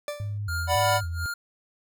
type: tone with exponential decay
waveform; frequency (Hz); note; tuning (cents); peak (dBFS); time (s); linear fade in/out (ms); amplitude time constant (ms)
40% pulse; 587.3; D5; 0; -26; 0.08-0.38; 1; 65
type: tone with vibrato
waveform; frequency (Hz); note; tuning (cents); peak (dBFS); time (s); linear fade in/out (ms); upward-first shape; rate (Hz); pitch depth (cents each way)
sine; 93; F#2; +9; -28; 0.2-1.26; 0; square; 1.8; 180
type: tone with tremolo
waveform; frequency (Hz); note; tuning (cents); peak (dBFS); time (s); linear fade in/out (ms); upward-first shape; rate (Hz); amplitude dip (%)
square; 1408; F6; +14; -29; 0.48-1.34; 5; sine; 2.8; 95
type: chord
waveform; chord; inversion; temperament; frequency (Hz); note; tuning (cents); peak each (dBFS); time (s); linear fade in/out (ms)
square; B minor; first; equal; 587.3 / 740 / 987.8; D5 / F#5 / B5; 0 / 0 / 0; -26; 0.67-1.01; 50
effects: none